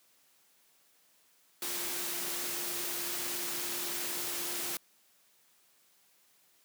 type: tone in noise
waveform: sine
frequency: 349.2 Hz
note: F4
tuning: in tune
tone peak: -47 dBFS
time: 1.62-4.77 s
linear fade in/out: 2 ms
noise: white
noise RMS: -36 dBFS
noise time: 1.62-4.77 s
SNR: -14 dB
effects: white hiss -67 dBFS RMS until 6.64 s + high-pass 150 Hz 12 dB/octave